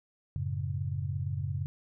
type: chord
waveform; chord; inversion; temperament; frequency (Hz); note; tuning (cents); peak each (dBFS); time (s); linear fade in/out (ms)
sine; F# minor; none; equal; 92.5 / 110 / 138.59; F#2 / A2 / C#3; 0 / 0 / 0; -34 / -37 / -34; 0.36-1.66; 0
effects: none